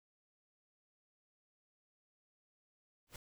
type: noise with exponential growth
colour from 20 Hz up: pink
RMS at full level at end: -45 dBFS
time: 3.07-3.16 s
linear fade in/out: 2 ms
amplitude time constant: 19 ms
effects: none